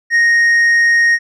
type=tone with tanh clipping; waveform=triangle; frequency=1864.7 Hz; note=A#6; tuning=in tune; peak=-9 dBFS; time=0.1-1.19 s; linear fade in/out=50 ms; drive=8 dB; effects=none